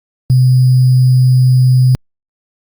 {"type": "tone with sample-and-hold", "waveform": "sine", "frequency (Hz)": 127.8, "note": "C3", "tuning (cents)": -40, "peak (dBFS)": -5, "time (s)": [0.3, 1.95], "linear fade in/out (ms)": 0, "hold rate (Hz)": 4900, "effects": ["Opus 48 kbps"]}